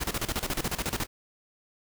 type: noise with tremolo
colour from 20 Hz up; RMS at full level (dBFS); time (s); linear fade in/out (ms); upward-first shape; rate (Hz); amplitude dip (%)
pink; -29; 0-1.07; 20; square; 14; 80
effects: none